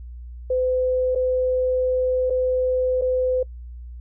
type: tone with dropouts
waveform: sine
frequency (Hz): 509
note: C5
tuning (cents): -48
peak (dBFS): -18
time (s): 0.5-3.43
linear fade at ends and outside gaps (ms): 5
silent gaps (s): 1.15-1.157 / 2.299-2.304 / 3.013-3.019
effects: noise-tail reverb RT60 0.1 s tail -25 dB re dry + added 60 Hz sine -34 dBFS peak until 4 s